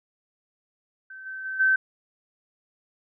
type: tone with level steps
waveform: sine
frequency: 1542 Hz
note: G6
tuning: 29 cents flat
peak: -39 / -33 / -29 / -17 dBFS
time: 1.1-1.76 s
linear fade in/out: 5 ms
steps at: 1.25 / 1.44 / 1.59 s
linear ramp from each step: 20 ms
effects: none